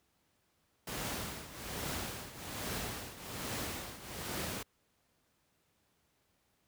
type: noise with tremolo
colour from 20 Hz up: pink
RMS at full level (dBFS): -37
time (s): 0.87-4.63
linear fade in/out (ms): 5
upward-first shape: triangle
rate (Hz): 1.2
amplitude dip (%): 80
effects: pink hiss -75 dBFS RMS until 6.67 s + high-pass 60 Hz 12 dB/octave